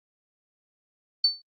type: tone with exponential decay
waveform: sine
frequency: 4500 Hz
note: C#8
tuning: 25 cents sharp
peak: -14 dBFS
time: 1.24-1.42 s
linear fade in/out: 5 ms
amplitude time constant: 37 ms
effects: Opus 24 kbps